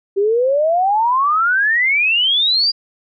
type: exponential sweep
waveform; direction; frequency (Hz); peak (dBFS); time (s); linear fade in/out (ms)
sine; up; 385.4 to 4880; -12; 0.16-2.72; 20
effects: none